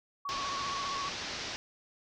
sine tone with vibrato, 1114 Hz, C#6, 8 cents sharp, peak -34 dBFS, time 0.25-1.09 s, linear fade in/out 5 ms, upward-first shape sine, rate 15 Hz, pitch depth 38 cents each way
white low-pass noise, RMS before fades -39 dBFS, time 0.29-1.56 s, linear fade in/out 0 ms, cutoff 5900 Hz, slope 48 dB/octave
effects none

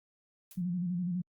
blue noise with exponential decay, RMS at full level -47 dBFS, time 0.51-0.64 s, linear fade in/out 2 ms, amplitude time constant 28 ms
sine tone with vibrato, 177.4 Hz, F3, 27 cents sharp, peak -30 dBFS, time 0.57-1.22 s, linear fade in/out 10 ms, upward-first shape square, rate 12 Hz, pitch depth 54 cents each way
effects Opus 48 kbps

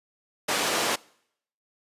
pink band-pass noise, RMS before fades -26 dBFS, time 0.48-0.96 s, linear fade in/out 10 ms, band 360 to 9400 Hz, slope 12 dB/octave, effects noise-tail reverb RT60 0.7 s tail -24 dB re dry + resampled to 32000 Hz

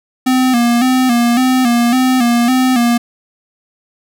square tone with vibrato, 246.9 Hz, B3, in tune, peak -10 dBFS, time 0.26-2.98 s, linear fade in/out 10 ms, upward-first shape square, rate 1.8 Hz, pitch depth 69 cents each way, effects none

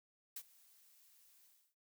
blue noise with ADSR envelope, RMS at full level -44 dBFS, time 0.36-1.75 s, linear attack 6 ms, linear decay 56 ms, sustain -23 dB, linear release 300 ms, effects noise-tail reverb RT60 0.1 s tail -20 dB re dry

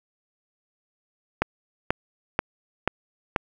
click train, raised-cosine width 0.5 ms, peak -5 dBFS, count 5, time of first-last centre 1.42-3.362 s, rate 2.06 Hz, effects 7-bit

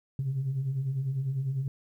sine beating tone pair, 125.3 / 135.3 Hz, B2 / C#3, +25 / -42 cents, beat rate 10 Hz, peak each -35 / -27 dBFS, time 0.19-1.68 s, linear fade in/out 2 ms, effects tanh soft clip ceiling -23 dBFS + 11-bit

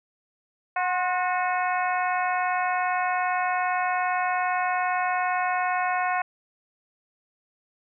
harmonic tone with a mistuned harmonic, 365 Hz, F#4, 24 cents flat, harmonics 2 / 3 / 4 / 5 / 6 / 7, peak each -25 / -29 / -31 / -33 / -35 / -36 dBFS, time 0.76-6.22 s, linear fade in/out 5 ms, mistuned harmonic 3, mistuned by -44 cents, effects none

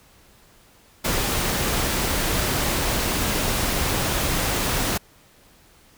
pink noise, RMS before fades -23 dBFS, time 1.04-4.98 s, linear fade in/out 10 ms, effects pink hiss -54 dBFS RMS until 5.97 s

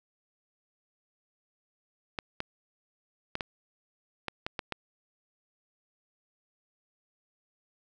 clicks, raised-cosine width 0.3 ms, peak -16 dBFS, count 8, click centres 2.188 / 2.404 / 3.354 / 3.408 / 4.283 / 4.465 / 4.592 / 4.723 s, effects none

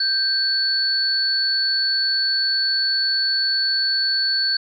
sine tone pair together, 1568 / 4435 Hz, G6 / C#8, 0 / 0 cents, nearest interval octave + tritone, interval 1800 cents, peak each -25 / -18 dBFS, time 0-4.57 s, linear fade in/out 5 ms, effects none

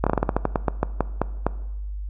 slowing click train, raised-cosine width 1 ms, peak -5 dBFS, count 15, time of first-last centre 0.04-1.466 s, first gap 26 ms, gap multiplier 1.19, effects noise-tail reverb RT60 1.0 s tail -18 dB re dry + added 50 Hz sine -28 dBFS peak until 2.09 s

